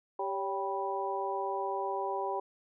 harmonic tone with a mistuned harmonic, 196 Hz, G3, in tune, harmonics 2 / 3 / 4 / 5, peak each -36 / -39 / -36 / -36 dBFS, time 0.19-2.4 s, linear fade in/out 5 ms, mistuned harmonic 3, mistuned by -71 cents, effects none

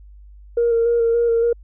sine tone with vibrato, 466.2 Hz, A#4, in tune, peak -13 dBFS, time 0.57-1.53 s, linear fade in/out 5 ms, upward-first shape square, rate 3.5 Hz, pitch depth 18 cents each way, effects tanh soft clip ceiling -10 dBFS + added 50 Hz sine -40 dBFS peak until 1.63 s

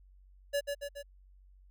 square tone with echo, 570 Hz, C#5, 48 cents sharp, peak -29 dBFS, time 0.53-0.61 s, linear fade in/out 20 ms, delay 140 ms, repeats 3, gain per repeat -4 dB, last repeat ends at 1.03 s, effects added 47 Hz sine -56 dBFS peak until 1.7 s

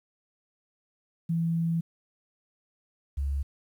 sine tone pair in turn, 166.2 / 69.73 Hz, E3 / C#2, +15 / +11 cents, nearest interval octave + minor third, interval 1504 cents, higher first, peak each -24 / -26 dBFS, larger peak first, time 1.29-1.81 / 3.17-3.43 s, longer first, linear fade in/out 10 ms, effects 10-bit

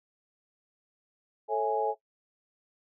sine chord, A major seventh, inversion none, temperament equal with one note detuned, 440 / 549.3 / 659.3 / 830.6 Hz, A4 / C#5 / E5 / G#5, 0 / -16 / 0 / 0 cents, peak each -29 / -33 / -34 / -29 dBFS, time 1.48-1.95 s, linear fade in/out 50 ms, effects noise-tail reverb RT60 0.1 s tail -17 dB re dry

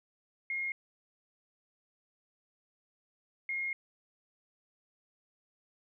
sine tone bursts at uneven times, 2143 Hz, C7, 41 cents sharp, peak -32 dBFS, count 2, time 0.5-0.72 / 3.49-3.73 s, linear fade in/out 2 ms, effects none

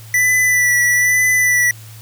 square tone with vibrato, 1975.5 Hz, B6, in tune, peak -12 dBFS, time 0.14-1.71 s, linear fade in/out 2 ms, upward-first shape sine, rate 1.1 Hz, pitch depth 25 cents each way, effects added 110 Hz sine -35 dBFS peak until 2.01 s + white hiss -42 dBFS RMS until 2.01 s

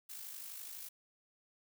blue noise with amplitude modulation, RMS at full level -45 dBFS, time 0.09-0.89 s, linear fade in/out 10 ms, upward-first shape sine, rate 51.9 Hz, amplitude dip 50%, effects none

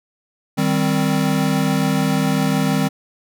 square chord, C minor, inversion first, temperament equal, 155.56 / 196 / 261.6 Hz, Eb3 / G3 / C4, 0 / 0 / 0 cents, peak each -21 dBFS, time 0.57-2.89 s, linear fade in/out 20 ms, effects none

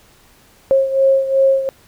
sine beating tone pair, 538 / 540.7 Hz, C5 / C#5, +48 / -43 cents, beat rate 2.7 Hz, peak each -12 / -17 dBFS, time 0.71-1.69 s, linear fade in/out 0 ms, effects pink hiss -50 dBFS RMS until 1.87 s

